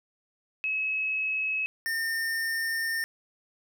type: tone pair in turn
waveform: sine / square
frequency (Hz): 2572 / 1814.8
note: E7 / A#6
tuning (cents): -43 / -47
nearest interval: tritone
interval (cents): 604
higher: first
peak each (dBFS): -26 / -28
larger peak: first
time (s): 0.64-1.66 / 1.86-3.04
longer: second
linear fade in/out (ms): 0
effects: none